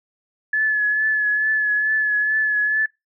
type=tone with vibrato; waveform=sine; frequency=1716 Hz; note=A6; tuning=44 cents flat; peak=-16 dBFS; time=0.53-2.86 s; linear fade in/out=5 ms; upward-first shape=triangle; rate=2.3 Hz; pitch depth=31 cents each way; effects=noise-tail reverb RT60 0.2 s tail -22 dB re dry